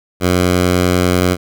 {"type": "tone", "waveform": "10% pulse", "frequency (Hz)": 90.1, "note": "F#2", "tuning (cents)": -45, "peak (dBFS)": -3, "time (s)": [0.2, 1.37], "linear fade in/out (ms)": 50, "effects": []}